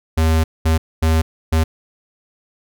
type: tone bursts at uneven times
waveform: square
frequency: 80.2 Hz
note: E2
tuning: 47 cents flat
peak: -13 dBFS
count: 4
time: 0.17-0.44 / 0.65-0.78 / 1.02-1.22 / 1.52-1.64 s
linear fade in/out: 10 ms
effects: none